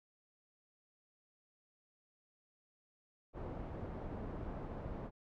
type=low-pass noise; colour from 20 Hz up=pink; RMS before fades=-44 dBFS; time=3.33-5.11 s; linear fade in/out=50 ms; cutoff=770 Hz; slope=12 dB/octave; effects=none